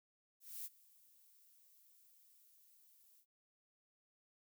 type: noise with ADSR envelope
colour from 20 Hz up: violet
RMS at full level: -45 dBFS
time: 0.4-3.26 s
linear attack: 250 ms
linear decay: 35 ms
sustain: -23 dB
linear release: 74 ms
effects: none